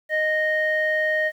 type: tone with low-pass filter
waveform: square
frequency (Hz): 620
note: D#5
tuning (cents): -6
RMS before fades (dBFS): -22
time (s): 0.09-1.32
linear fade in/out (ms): 50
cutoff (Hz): 1900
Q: 4.2
effects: 9-bit